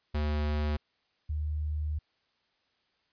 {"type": "tone pair in turn", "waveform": ["square", "sine"], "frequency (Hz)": [74.8, 75.84], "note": ["D2", "D#2"], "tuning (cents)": [32, -44], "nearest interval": "unison", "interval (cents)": 24, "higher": "second", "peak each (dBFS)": [-28, -29], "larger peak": "first", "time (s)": [[0.14, 0.77], [1.29, 1.99]], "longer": "second", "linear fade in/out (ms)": 10, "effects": ["white hiss -73 dBFS RMS until 3.12 s", "resampled to 11025 Hz"]}